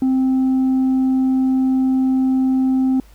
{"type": "tone with tanh clipping", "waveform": "triangle", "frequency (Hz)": 261.6, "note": "C4", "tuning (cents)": 0, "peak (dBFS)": -14, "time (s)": [0.02, 3], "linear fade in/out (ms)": 2, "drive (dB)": 7, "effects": ["added 50 Hz sine -44 dBFS peak until 3.14 s", "pink hiss -53 dBFS RMS until 3.14 s"]}